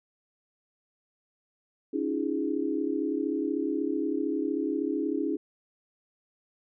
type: tone cluster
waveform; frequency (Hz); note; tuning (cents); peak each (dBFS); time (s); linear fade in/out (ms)
sine; 278 / 314 / 346.9 / 414.7; C#4 / D#4 / F4 / G#4; +5 / +16 / -12 / -3; -31 / -30 / -35 / -33; 1.93-5.37; 10
effects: none